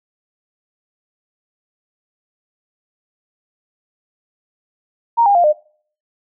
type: tone with pitch steps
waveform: sine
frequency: 932.3 / 806.9 / 698.4 / 604.5 Hz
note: A#5 / G5 / F5 / D5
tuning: 0 / +50 / 0 / +50 cents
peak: -9 dBFS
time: 5.17-5.53 s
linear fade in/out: 20 ms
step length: 90 ms
effects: noise-tail reverb RT60 0.5 s tail -23 dB re dry